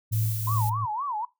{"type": "tone with tremolo", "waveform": "sine", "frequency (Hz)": 109.3, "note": "A2", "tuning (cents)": -11, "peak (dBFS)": -22, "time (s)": [0.11, 0.86], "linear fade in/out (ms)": 20, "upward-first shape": "sine", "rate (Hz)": 2.6, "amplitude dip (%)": 55}
{"type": "noise", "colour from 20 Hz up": "violet", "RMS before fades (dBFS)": -35, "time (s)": [0.12, 0.7], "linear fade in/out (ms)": 10}
{"type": "tone with vibrato", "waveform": "sine", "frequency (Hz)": 985, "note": "B5", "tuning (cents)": -5, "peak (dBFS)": -27, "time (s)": [0.47, 1.25], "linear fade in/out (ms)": 5, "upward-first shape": "sine", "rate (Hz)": 3.9, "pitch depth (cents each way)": 280}
{"effects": ["noise-tail reverb RT60 0.2 s tail -19 dB re dry"]}